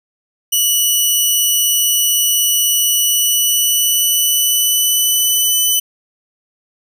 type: tone with pitch glide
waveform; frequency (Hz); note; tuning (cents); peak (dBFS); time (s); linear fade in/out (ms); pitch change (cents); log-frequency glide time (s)
10% pulse; 2949 to 3002; F#7 to F#7; -6 to +24; -4; 0.52-5.8; 10; +30; 3-5.69
effects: none